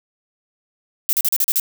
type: noise bursts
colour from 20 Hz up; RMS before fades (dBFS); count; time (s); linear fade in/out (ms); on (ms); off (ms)
violet; -17; 7; 1.09-1.598; 0; 40; 38
effects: none